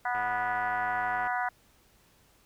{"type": "harmonic tone", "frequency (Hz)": 245.5, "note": "B3", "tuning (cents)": -10, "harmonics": [3, 4, 5, 6, 7, 8], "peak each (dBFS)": [-31, -34, -39, -34, -39, -39], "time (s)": [0.05, 1.49], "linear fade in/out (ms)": 5}
{"type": "click train", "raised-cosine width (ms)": 0.5, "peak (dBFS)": -27, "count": 121, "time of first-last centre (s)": [0.15, 1.271], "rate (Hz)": 107}
{"effects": ["pink hiss -63 dBFS RMS until 2.45 s"]}